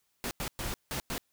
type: noise bursts at uneven times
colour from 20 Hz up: pink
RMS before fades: -35 dBFS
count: 5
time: 0.24-0.31 / 0.4-0.48 / 0.59-0.74 / 0.91-1 / 1.1-1.18 s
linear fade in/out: 0 ms
effects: white hiss -75 dBFS RMS until 1.32 s